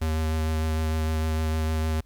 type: tone with vibrato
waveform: square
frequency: 79 Hz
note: D#2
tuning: 27 cents sharp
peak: -24 dBFS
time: 0.01-2.01 s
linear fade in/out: 10 ms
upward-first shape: triangle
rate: 6.6 Hz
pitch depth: 16 cents each way
effects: added 45 Hz sine -55 dBFS peak until 2.05 s + pink hiss -67 dBFS RMS until 2.05 s